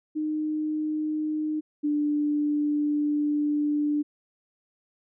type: tone pair in turn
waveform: sine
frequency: 307.1 / 295.5 Hz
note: D#4 / D4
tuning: -23 / +11 cents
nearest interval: minor second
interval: 66 cents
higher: first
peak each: -25 / -22 dBFS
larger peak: second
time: 0.15-1.61 / 1.83-4.03 s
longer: second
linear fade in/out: 20 ms
effects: none